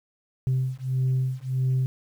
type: beating tone pair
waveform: sine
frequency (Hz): 129.1 / 130.7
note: C3 / C3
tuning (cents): -23 / -1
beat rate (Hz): 1.6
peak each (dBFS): -24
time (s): 0.47-1.86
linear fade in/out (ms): 0
effects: tanh soft clip ceiling -18 dBFS + 9-bit